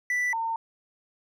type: tone pair in turn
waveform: triangle / sine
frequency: 1975.5 / 908.4 Hz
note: B6 / A#5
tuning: 0 / -45 cents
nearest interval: octave + minor second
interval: 1345 cents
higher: first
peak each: -22 / -26 dBFS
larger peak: first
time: 0.1-0.33 / 0.33-0.56 s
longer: neither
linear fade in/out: 2 ms
effects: none